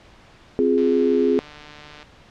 sine chord, F minor, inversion second, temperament equal, 261.6 / 349.2 / 415.3 Hz, C4 / F4 / Ab4, 0 / 0 / 0 cents, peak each -20 / -22 / -18 dBFS, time 0.59-1.39 s, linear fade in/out 0 ms
click train, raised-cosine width 0.2 ms, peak -24 dBFS, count 187, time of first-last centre 0.78-2.028 s, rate 149 Hz
effects pink hiss -49 dBFS RMS until 2.3 s + low-pass 4000 Hz 12 dB/octave

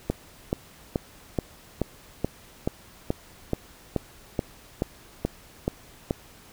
click train, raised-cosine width 2 ms, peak -10 dBFS, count 15, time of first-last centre 0.1-6.109 s, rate 2.33 Hz, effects pink hiss -51 dBFS RMS until 6.52 s

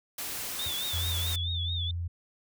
white noise, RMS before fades -36 dBFS, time 0.18-1.36 s, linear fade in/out 5 ms
sine tone with vibrato, 3554 Hz, A7, 17 cents sharp, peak -32 dBFS, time 0.59-1.91 s, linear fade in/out 2 ms, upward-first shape triangle, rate 4.6 Hz, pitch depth 110 cents each way
sine tone with exponential decay, 87.31 Hz, F2, in tune, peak -34 dBFS, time 0.66-0.77 s, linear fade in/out 5 ms, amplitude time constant 22 ms
sine tone, 86.1 Hz, F2, 24 cents flat, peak -30 dBFS, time 0.93-2.08 s, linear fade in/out 10 ms
effects none

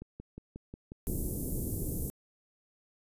click train, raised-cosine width 3 ms, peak -30 dBFS, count 9, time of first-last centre 0.02-1.459 s, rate 5.56 Hz
pink band-stop noise, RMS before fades -34 dBFS, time 1.07-2.1 s, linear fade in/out 0 ms, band 400 to 9700 Hz, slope 24 dB/octave
effects resampled to 32000 Hz

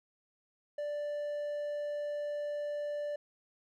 triangle tone, 587.3 Hz, D5, in tune, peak -32 dBFS, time 0.78-3.16 s, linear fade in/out 5 ms, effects none

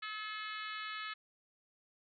harmonic tone, 429.6 Hz, A4, 41 cents flat, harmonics 3 / 4 / 5 / 6 / 7 / 8 / 9 / 10, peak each -44 / -46 / -48 / -50 / -51 / -52 / -53 / -54 dBFS, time 0.02-1.14 s, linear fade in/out 10 ms, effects none

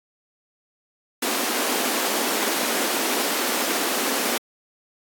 pink high-pass noise, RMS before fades -24 dBFS, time 1.22-4.38 s, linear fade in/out 5 ms, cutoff 230 Hz, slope 48 dB/octave, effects AAC 64 kbps

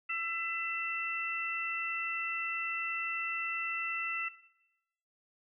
harmonic tone, 669 Hz, E5, 25 cents sharp, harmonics 2 / 3 / 4, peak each -39 / -39 / -34 dBFS, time 0.09-4.29 s, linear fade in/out 10 ms, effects noise-tail reverb RT60 0.9 s tail -17 dB re dry

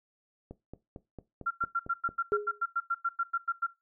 click train, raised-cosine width 2 ms, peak -29 dBFS, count 8, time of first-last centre 0.51-2.09 s, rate 4.43 Hz
sine tone bursts, 1374 Hz, F6, 29 cents flat, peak -25 dBFS, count 16, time 1.46-3.668 s, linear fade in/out 10 ms, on 48 ms, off 96 ms
sine tone with exponential decay, 415.3 Hz, G#4, in tune, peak -23 dBFS, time 2.32-2.62 s, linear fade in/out 0 ms, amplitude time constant 64 ms
effects noise-tail reverb RT60 0.2 s tail -17 dB re dry

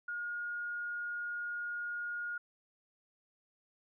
sine tone, 1430 Hz, F6, 41 cents sharp, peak -36 dBFS, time 0.08-2.38 s, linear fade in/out 5 ms, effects none

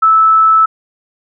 sine tone, 1310 Hz, E6, 11 cents flat, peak -5 dBFS, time 0.02-0.66 s, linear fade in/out 10 ms, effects none

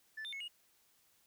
sine tone with pitch steps, 1754 / 3589 / 2191 / 2868 Hz, A6 / A7 / C#7 / F7, -6 / +34 / -21 / +45 cents, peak -39 dBFS, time 0.17-0.482 s, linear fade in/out 10 ms, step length 78 ms, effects tanh soft clip ceiling -40 dBFS + white hiss -71 dBFS RMS until 1.26 s

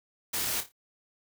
white noise with echo, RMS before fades -31 dBFS, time 0.33-0.61 s, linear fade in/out 10 ms, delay 28 ms, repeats 4, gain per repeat -9 dB, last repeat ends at 0.722 s, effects none

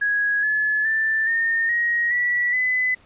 sine tone with pitch steps, 1661.2 / 1714.8 / 1770.2 / 1827.3 / 1886.3 / 1947.2 / 2010 Hz, G#6 / A6 / A6 / A#6 / A#6 / B6 / B6, 0 / -45 / +10 / -35 / +20 / -25 / +30 cents, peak -18 dBFS, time 0.01-2.95 s, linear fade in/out 10 ms, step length 420 ms, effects pink hiss -54 dBFS RMS until 3.05 s + resampled to 8000 Hz

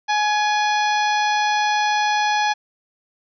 harmonic tone with a mistuned harmonic, 841 Hz, G#5, 22 cents sharp, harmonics 1 / 2 / 3 / 4 / 5 / 6 / 7, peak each -18 / -24 / -28 / -30 / -32 / -34 / -35 dBFS, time 0.08-2.54 s, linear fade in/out 20 ms, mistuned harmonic 3, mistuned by -46 cents, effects none

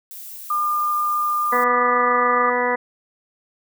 violet noise, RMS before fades -36 dBFS, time 0.11-1.64 s, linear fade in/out 0 ms
sine tone, 1204 Hz, D6, 43 cents sharp, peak -18 dBFS, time 0.5-2.5 s, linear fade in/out 5 ms
harmonic tone, 246.2 Hz, B3, 5 cents flat, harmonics 1 / 2 / 3 / 4 / 5 / 6 / 7 / 8, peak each -30 / -22 / -28 / -23 / -29 / -33 / -28 / -25 dBFS, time 1.52-2.76 s, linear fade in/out 10 ms
effects none

